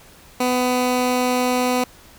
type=tone; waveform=15% pulse; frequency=250.2 Hz; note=B3; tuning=23 cents sharp; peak=-11 dBFS; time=0.4-1.84 s; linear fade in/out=5 ms; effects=pink hiss -47 dBFS RMS until 2.18 s